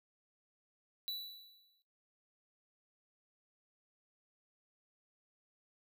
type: tone with exponential decay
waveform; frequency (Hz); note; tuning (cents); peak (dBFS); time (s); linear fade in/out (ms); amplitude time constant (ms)
square; 3951; B7; 0; -36; 1.08-1.82; 0; 160
effects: noise-tail reverb RT60 0.3 s tail -17 dB re dry